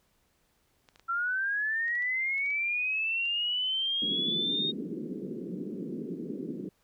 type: clicks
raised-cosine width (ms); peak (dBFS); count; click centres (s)
0.2; -36; 10; 0.888 / 0.959 / 0.996 / 1.881 / 1.954 / 2.024 / 2.381 / 2.461 / 2.505 / 3.256
type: linear sweep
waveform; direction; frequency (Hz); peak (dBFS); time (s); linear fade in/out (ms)
sine; up; 1346 to 3727; -27; 1.08-4.72; 20
type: band-pass noise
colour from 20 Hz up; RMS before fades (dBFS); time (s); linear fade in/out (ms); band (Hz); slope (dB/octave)
pink; -37; 4.02-6.69; 2; 170 to 420; 48
effects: pink hiss -71 dBFS RMS until 6.83 s